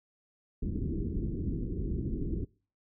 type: low-pass noise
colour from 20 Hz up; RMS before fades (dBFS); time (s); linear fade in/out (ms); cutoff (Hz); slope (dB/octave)
pink; -33; 0.62-2.45; 10; 380; 48
effects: noise-tail reverb RT60 0.4 s tail -24 dB re dry